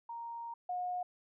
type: tone pair in turn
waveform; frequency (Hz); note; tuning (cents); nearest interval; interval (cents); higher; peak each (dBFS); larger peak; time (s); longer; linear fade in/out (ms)
sine; 932.3 / 721.2; A#5 / F#5; 0 / -45; major third; 445; first; -40 / -34; second; 0.09-0.54 / 0.69-1.03; first; 5
effects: none